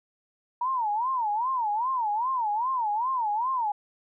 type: tone with vibrato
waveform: sine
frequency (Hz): 936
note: A#5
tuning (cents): +7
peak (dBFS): -24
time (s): 0.61-3.72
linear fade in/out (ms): 5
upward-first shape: sine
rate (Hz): 2.5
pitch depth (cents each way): 220
effects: none